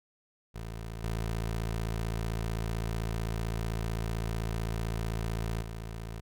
20% pulse tone with level steps, 55.7 Hz, A1, 22 cents sharp, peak -33 / -26 / -33 dBFS, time 0.54-6.21 s, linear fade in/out 20 ms, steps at 1.04 / 5.62 s, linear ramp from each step 2 ms, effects none

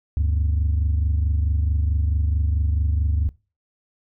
sine tone pair together, 73.42 / 98 Hz, D2 / G2, 0 / 0 cents, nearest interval perfect fourth, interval 500 cents, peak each -17 / -23 dBFS, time 0.17-3.29 s, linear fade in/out 0 ms, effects noise-tail reverb RT60 0.3 s tail -21 dB re dry + tanh soft clip ceiling -14 dBFS

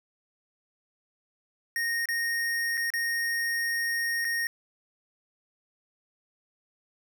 square tone with dropouts, 1857 Hz, A#6, 7 cents flat, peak -27 dBFS, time 1.76-4.47 s, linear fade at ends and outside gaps 1 ms, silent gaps 2.056-2.087 / 2.772-2.776 / 2.903-2.937 / 4.246-4.25 s, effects none

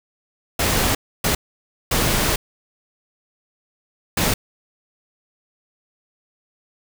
pink noise bursts at uneven times, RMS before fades -19 dBFS, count 4, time 0.59-0.95 / 1.24-1.35 / 1.91-2.36 / 4.17-4.34 s, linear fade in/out 5 ms, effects none

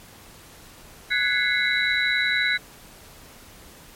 sine tone cluster, 1483 / 1672 / 2032 / 2163 / 3919 Hz, F#6 / G#6 / B6 / C#7 / B7, +4 / +11 / +49 / -43 / -14 cents, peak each -26 dBFS, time 1.1-2.58 s, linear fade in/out 20 ms, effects pink hiss -47 dBFS RMS until 3.95 s + MP3 64 kbps

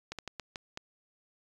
slowing click train, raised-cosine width 0.2 ms, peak -21 dBFS, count 6, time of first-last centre 0.12-0.774 s, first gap 67 ms, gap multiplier 1.34, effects resampled to 24000 Hz

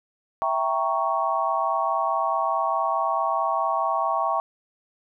sine chord, E diminished seventh, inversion none, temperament equal, 659.3 / 784 / 932.3 / 1108.7 Hz, E5 / G5 / Bb5 / Db6, 0 / 0 / 0 / 0 cents, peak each -27 / -27 / -28 / -25 dBFS, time 0.42-4.4 s, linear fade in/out 0 ms, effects none

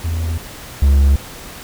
triangle tone pair in turn, 82.41 / 69.3 Hz, E2 / C#2, 0 / 0 cents, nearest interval minor third, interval 300 cents, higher first, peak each -15 / -6 dBFS, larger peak second, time 0.04-0.38 / 0.82-1.16 s, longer neither, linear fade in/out 5 ms, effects pink hiss -34 dBFS RMS until 1.63 s

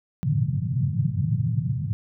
white band-pass noise, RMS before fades -24 dBFS, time 0.23-1.93 s, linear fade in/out 0 ms, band 100 to 160 Hz, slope 48 dB/octave, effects none

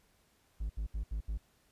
triangle tone bursts, 52.9 Hz, G#1, 33 cents sharp, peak -31 dBFS, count 5, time 0.6-1.378 s, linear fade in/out 10 ms, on 98 ms, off 72 ms, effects pink hiss -70 dBFS RMS until 1.71 s + resampled to 32000 Hz

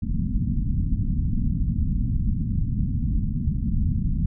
pink low-pass noise, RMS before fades -23 dBFS, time 0.02-4.26 s, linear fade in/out 5 ms, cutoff 240 Hz, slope 48 dB/octave, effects none

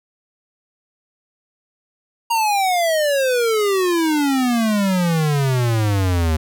square exponential sweep, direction down, 941 to 77.1 Hz, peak -16 dBFS, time 2.3-6.37 s, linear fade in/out 10 ms, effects none

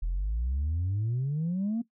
sine exponential sweep, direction up, 40 to 238.4 Hz, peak -25 dBFS, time 0.02-1.82 s, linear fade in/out 10 ms, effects noise-tail reverb RT60 0.1 s tail -17 dB re dry + tanh soft clip ceiling -24 dBFS

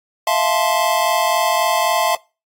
square chord, F major seventh, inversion third, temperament just, 654.8 / 698.5 / 873.1 / 1047.7 Hz, E5 / F5 / A5 / C6, -12 / 0 / -14 / +2 cents, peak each -21 dBFS, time 0.27-2.15 s, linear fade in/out 2 ms, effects noise-tail reverb RT60 0.3 s tail -23 dB re dry + AAC 64 kbps

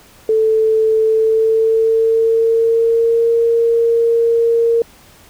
sine tone with pitch glide, 440 to 462.9 Hz, A4 to A#4, 0 to -12 cents, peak -10 dBFS, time 0.29-4.82 s, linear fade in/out 2 ms, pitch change +88 cents, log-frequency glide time 1.01-3.32 s, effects pink hiss -45 dBFS RMS until 5.29 s

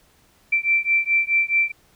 sine beating tone pair, 2341 / 2345.7 Hz, D7 / D7, -6 / -3 cents, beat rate 4.7 Hz, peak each -20 dBFS, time 0.52-1.72 s, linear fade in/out 10 ms, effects pink hiss -58 dBFS RMS until 1.95 s

